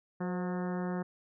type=harmonic tone with a mistuned harmonic; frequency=180.8 Hz; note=F#3; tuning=40 cents flat; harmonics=1 / 2 / 3 / 4 / 5 / 6 / 7 / 8 / 9 / 10; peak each=-33 / -39 / -43 / -45 / -47 / -49 / -50 / -51 / -52 / -53 dBFS; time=0.2-1.03 s; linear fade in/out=10 ms; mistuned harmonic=3; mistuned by=-47 cents; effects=none